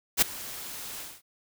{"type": "noise with ADSR envelope", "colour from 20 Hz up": "white", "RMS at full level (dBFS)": -18, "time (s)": [0.17, 1.22], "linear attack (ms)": 48, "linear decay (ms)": 10, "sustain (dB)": -21, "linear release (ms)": 220, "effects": []}